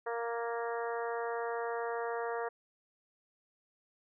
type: harmonic tone with a mistuned harmonic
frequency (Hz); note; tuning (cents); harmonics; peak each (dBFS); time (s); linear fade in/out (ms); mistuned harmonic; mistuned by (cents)
233.1; A#3; 0; 2 / 3 / 4 / 5 / 6 / 7 / 8; -36 / -40 / -42 / -44 / -46 / -47 / -48; 0.06-2.49; 10; 7; +18
effects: none